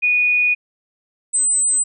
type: tone pair in turn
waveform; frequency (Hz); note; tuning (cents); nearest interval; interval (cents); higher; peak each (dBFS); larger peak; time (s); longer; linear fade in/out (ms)
sine; 2465 / 8097; D#7 / B8; -17 / +42; octave + major sixth; 2059; second; -13 / -14; first; 0.02-0.55 / 1.33-1.84; first; 20
effects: none